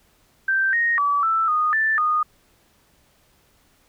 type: tone with pitch steps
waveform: sine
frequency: 1564 / 1865 / 1148 / 1325 / 1234 / 1765 / 1231 Hz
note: G6 / A#6 / D6 / E6 / D#6 / A6 / D#6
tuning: -4 / 0 / -40 / +9 / -15 / +5 / -19 cents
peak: -17 dBFS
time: 0.48-2.23 s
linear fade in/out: 5 ms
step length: 250 ms
effects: pink hiss -60 dBFS RMS until 3.88 s